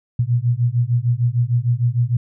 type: beating tone pair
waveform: sine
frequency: 117.4 / 124 Hz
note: A#2 / B2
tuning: +13 / +7 cents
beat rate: 6.6 Hz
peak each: -18 dBFS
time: 0.19-2.17 s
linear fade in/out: 5 ms
effects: none